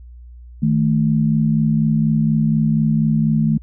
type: tone pair together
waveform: sine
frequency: 155.56 / 219.7 Hz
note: D#3 / A3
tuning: 0 / -2 cents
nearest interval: tritone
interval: 598 cents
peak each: -16 dBFS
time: 0.62-3.58 s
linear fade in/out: 10 ms
effects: added 60 Hz sine -36 dBFS peak until 3.62 s